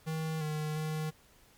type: tone with pitch steps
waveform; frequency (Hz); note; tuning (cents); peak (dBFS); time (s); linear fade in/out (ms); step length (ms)
square; 158.8 / 153.2 / 155.6; D#3 / D#3 / D#3; +36 / -27 / 0; -33; 0.06-1.11; 20; 350
effects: pink hiss -62 dBFS RMS until 1.57 s + MP3 96 kbps